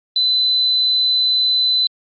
sine tone, 4019 Hz, B7, 30 cents sharp, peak -13 dBFS, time 0.16-1.87 s, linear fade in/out 2 ms, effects Opus 48 kbps

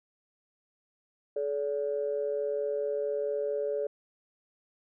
sine tone pair together, 429.3 / 573.8 Hz, A4 / D5, -43 / -40 cents, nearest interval perfect fourth, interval 503 cents, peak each -30 / -31 dBFS, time 1.36-3.87 s, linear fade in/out 5 ms, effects tanh soft clip ceiling -20 dBFS

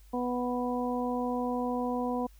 harmonic tone, 246.8 Hz, B3, 1 cent flat, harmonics 1 / 2 / 3 / 4, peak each -31 / -34 / -36 / -37 dBFS, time 0.13-2.27 s, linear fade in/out 10 ms, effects added 50 Hz sine -52 dBFS peak until 2.39 s + white hiss -65 dBFS RMS until 2.39 s

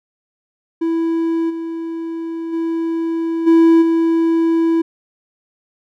triangle tone with level steps, 329.8 Hz, E4, 1 cent sharp, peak -13 / -20 / -15 / -5 / -10 dBFS, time 0.81-4.82 s, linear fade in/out 10 ms, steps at 1.49 / 2.52 / 3.46 / 3.81 s, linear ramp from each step 20 ms, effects none

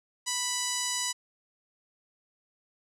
5% pulse tone with low-pass filter, 987.8 Hz, B5, in tune, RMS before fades -31 dBFS, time 0.26-1.13 s, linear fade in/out 20 ms, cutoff 7700 Hz, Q 1.7, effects none

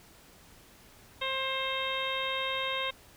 harmonic tone, 530 Hz, C5, 22 cents sharp, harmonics 1 / 2 / 3 / 4 / 5 / 6 / 7, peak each -37 / -36 / -41 / -37 / -39 / -38 / -37 dBFS, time 1.21-2.91 s, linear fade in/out 10 ms, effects pink hiss -56 dBFS RMS until 3.16 s

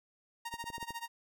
sawtooth tone with tremolo, 931 Hz, A#5, 2 cents flat, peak -33 dBFS, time 0.45-1.08 s, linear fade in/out 5 ms, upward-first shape sine, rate 14 Hz, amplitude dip 90%
clicks, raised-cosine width 2 ms, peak -34 dBFS, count 6, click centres 0.54 / 0.641 / 0.702 / 0.781 / 0.828 / 0.906 s
effects none

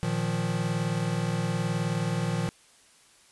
square chord, Bb suspended fourth, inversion none, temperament equal, 116.54 / 155.56 / 174.61 Hz, Bb2 / Eb3 / F3, 0 / 0 / 0 cents, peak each -32 / -31 / -31 dBFS, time 0.03-2.49 s, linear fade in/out 0 ms, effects white hiss -58 dBFS RMS until 3.31 s + resampled to 24000 Hz

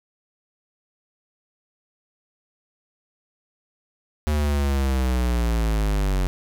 square linear sweep, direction down, 76.1 to 45.58 Hz, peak -20 dBFS, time 4.27-6.27 s, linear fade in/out 0 ms, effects 8-bit

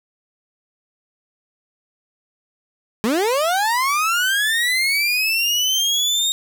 30% pulse linear sweep, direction up, 202 to 3729 Hz, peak -14 dBFS, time 3.04-6.32 s, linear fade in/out 0 ms, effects none

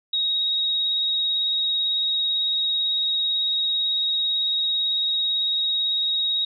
sine tone with vibrato, 3778 Hz, A#7, 22 cents sharp, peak -20 dBFS, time 0.13-6.45 s, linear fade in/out 5 ms, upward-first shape sine, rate 18 Hz, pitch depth 14 cents each way, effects none

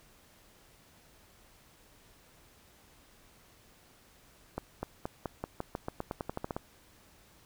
accelerating click train, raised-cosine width 1 ms, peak -20 dBFS, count 16, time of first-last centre 4.58-6.565 s, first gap 250 ms, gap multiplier 0.9, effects pink hiss -61 dBFS RMS until 7.45 s

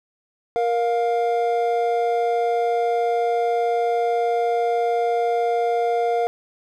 triangle tone pair together, 469.2 / 703 Hz, A#4 / F5, +11 / +11 cents, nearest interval perfect fifth, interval 700 cents, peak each -19 dBFS, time 0.56-6.27 s, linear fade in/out 0 ms, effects none

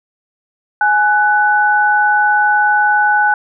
sine tone pair together, 836 / 1491.7 Hz, G#5 / F#6, +11 / +14 cents, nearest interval minor seventh, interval 1003 cents, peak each -12 dBFS, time 0.81-3.34 s, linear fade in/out 2 ms, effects none

